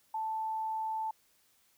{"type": "tone", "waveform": "sine", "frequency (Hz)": 880, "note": "A5", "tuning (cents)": 0, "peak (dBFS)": -32, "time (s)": [0.14, 1.11], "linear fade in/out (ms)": 5, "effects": ["white hiss -69 dBFS RMS until 1.77 s"]}